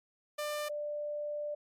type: tone pair in turn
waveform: sawtooth / sine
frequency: 596 / 591.5 Hz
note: D5 / D5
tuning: +25 / +12 cents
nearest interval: unison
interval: 13 cents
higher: first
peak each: -30 / -34 dBFS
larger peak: first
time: 0.38-0.69 / 0.69-1.55 s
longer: second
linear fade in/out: 10 ms
effects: MP3 64 kbps